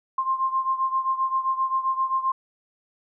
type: beating tone pair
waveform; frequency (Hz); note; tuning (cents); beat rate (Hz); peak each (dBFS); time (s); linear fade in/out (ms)
sine; 1054 / 1061.6; C6 / C6; +12 / +25; 7.6; -23 / -27; 0.18-2.32; 5
effects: none